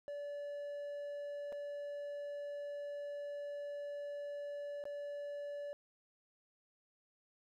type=tone with dropouts; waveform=triangle; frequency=577 Hz; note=D5; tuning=31 cents flat; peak=-39 dBFS; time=0.08-5.73 s; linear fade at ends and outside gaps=0 ms; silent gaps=1.522-1.526 / 4.839-4.854 s; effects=none